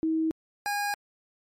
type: tone pair in turn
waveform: sine / 25% pulse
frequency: 320 / 817.6 Hz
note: D#4 / G#5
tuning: +49 / -27 cents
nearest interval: octave + major third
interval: 1624 cents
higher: second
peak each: -23 dBFS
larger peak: neither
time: 0.03-0.31 / 0.66-0.94 s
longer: neither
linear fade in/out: 0 ms
effects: MP3 64 kbps